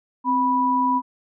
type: tone pair together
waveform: sine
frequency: 260.4 / 983 Hz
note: C4 / B5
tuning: -8 / -8 cents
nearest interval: octave + major seventh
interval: 2300 cents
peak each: -23 / -18 dBFS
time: 0.24-1.02 s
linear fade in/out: 50 ms
effects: none